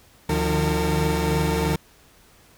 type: tone cluster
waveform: 30% pulse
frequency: 75 / 152.6 / 175.8 / 453.7 Hz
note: D2 / D#3 / F3 / A#4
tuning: +37 / -33 / +12 / -47 cents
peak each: -23 dBFS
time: 0.29-1.76 s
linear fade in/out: 5 ms
effects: pink hiss -54 dBFS RMS until 2.57 s